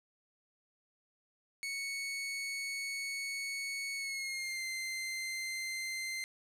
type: tone with pitch glide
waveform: sawtooth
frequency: 2217 to 2081 Hz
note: C#7 to C7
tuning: 0 to -10 cents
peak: -33 dBFS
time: 1.63-6.24 s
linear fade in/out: 0 ms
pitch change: -110 cents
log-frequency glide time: 3.96-4.64 s
effects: low-pass 11000 Hz 12 dB/octave + 12-bit